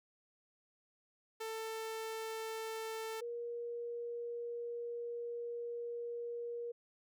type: tone pair in turn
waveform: sawtooth / sine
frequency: 444.5 / 473.7 Hz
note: A4 / A#4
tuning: +18 / +28 cents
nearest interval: minor second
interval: 110 cents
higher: second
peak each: -36 / -39 dBFS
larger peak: first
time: 1.4-3.21 / 3.21-6.72 s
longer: second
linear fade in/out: 10 ms
effects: none